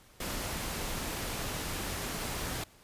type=noise; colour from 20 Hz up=pink; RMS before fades=-36 dBFS; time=0.2-2.64 s; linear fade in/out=5 ms; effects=pink hiss -59 dBFS RMS until 2.83 s + resampled to 32000 Hz